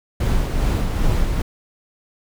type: noise with tremolo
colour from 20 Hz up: brown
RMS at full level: -17 dBFS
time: 0.2-1.42 s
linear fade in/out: 5 ms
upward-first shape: sine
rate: 2.5 Hz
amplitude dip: 35%
effects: none